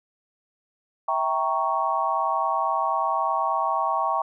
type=chord; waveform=sine; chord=E diminished seventh; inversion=none; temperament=equal with one note detuned; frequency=653.6 / 784 / 932.3 / 1108.7 Hz; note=E5 / G5 / Bb5 / Db6; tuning=-15 / 0 / 0 / 0 cents; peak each=-29 / -27 / -27 / -25 dBFS; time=1.08-4.22 s; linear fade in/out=5 ms; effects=none